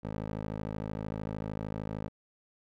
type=tone with band-pass filter; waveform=15% pulse; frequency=53.2 Hz; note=G#1; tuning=42 cents sharp; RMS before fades=-37 dBFS; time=0.03-2.09 s; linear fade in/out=20 ms; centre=350 Hz; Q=0.58; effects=none